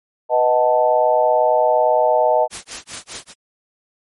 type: chord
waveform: sine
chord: B dominant seventh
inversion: none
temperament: equal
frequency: 493.9 / 622.3 / 740 / 880 Hz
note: B4 / D#5 / F#5 / A5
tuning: 0 / 0 / 0 / 0 cents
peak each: -20 / -15 / -20 / -18 dBFS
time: 0.29-2.48 s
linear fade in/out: 50 ms
type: noise with tremolo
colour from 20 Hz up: white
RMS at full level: -28 dBFS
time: 2.5-3.34 s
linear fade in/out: 50 ms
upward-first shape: sine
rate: 5 Hz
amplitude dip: 100%
effects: low-pass 11000 Hz 12 dB/octave + MP3 48 kbps